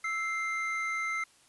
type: tone pair together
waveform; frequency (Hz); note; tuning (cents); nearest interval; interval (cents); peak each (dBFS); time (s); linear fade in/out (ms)
triangle; 1318.5 / 2093; E6 / C7; 0 / 0; minor sixth; 800; -33 / -30; 0.04-1.24; 5
effects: white hiss -62 dBFS RMS until 1.48 s + resampled to 24000 Hz